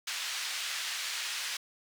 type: band-pass noise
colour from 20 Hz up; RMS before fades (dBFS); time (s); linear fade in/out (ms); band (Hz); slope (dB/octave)
white; -36; 0.07-1.57; 5; 1500 to 4900; 12
effects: none